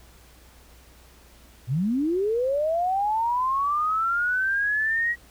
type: linear sweep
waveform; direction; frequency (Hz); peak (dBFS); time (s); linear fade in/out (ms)
sine; up; 110 to 1917; -21; 1.67-5.16; 50
effects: added 60 Hz sine -52 dBFS peak until 5.3 s + pink hiss -54 dBFS RMS until 5.3 s